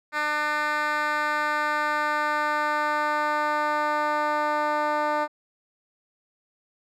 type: tone with band-pass filter sweep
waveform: 10% pulse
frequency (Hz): 300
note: D4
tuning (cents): +37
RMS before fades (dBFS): -25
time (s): 0.12-5.28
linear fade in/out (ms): 50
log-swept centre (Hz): 1700 to 830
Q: 1.2
effects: none